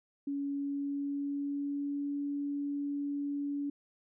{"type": "tone with pitch glide", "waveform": "sine", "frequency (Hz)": [281.4, 285.3], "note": ["C#4", "C#4"], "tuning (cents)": [26, 50], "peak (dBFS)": -32, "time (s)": [0.27, 3.7], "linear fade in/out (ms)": 5, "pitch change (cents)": 24, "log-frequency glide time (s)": [0.55, 2.16], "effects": []}